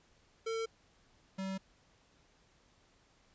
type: tone pair in turn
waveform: square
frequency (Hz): 450.8 / 191.63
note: A4 / G3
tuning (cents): +42 / -39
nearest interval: octave + minor third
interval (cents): 1481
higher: first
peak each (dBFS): -35 / -37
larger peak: first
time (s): 0.46-0.66 / 1.38-1.58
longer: neither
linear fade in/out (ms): 10
effects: pink hiss -68 dBFS RMS until 3.34 s + resampled to 16000 Hz